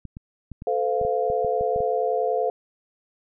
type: clicks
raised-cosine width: 5 ms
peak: -24 dBFS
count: 11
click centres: 0.053 / 0.169 / 0.517 / 0.621 / 1.014 / 1.05 / 1.301 / 1.447 / 1.61 / 1.761 / 1.805 s
type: chord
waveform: sine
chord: F major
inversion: first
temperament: equal with one note detuned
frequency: 440 / 510.4 / 698.5 Hz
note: A4 / C5 / F5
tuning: 0 / -43 / 0 cents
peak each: -25 dBFS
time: 0.67-2.5 s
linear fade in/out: 2 ms
effects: none